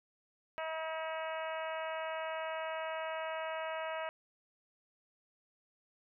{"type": "harmonic tone", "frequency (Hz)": 320, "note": "D#4", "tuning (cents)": 49, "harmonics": [2, 3, 4, 5, 6, 7, 8, 9], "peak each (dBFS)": [-39, -43, -45, -47, -49, -50, -51, -52], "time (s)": [0.58, 4.09], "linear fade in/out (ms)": 0, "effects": []}